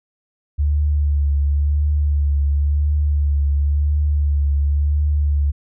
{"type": "tone with vibrato", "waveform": "sine", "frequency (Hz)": 72.6, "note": "D2", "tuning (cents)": -19, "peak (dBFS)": -14, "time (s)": [0.58, 5.52], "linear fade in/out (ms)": 20, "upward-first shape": "triangle", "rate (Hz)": 0.95, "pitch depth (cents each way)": 40, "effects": []}